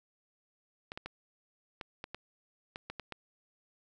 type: clicks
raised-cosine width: 0.3 ms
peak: -24 dBFS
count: 10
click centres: 0.919 / 0.975 / 1.06 / 1.812 / 2.041 / 2.146 / 2.759 / 2.9 / 2.997 / 3.123 s
effects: none